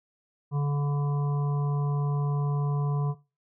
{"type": "harmonic tone", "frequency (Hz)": 143.9, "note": "D3", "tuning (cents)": -35, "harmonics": [1, 3, 5, 7, 8], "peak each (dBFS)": [-23, -39, -43, -40, -46], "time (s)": [0.51, 3.15], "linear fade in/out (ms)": 50, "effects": ["noise-tail reverb RT60 0.3 s tail -20 dB re dry"]}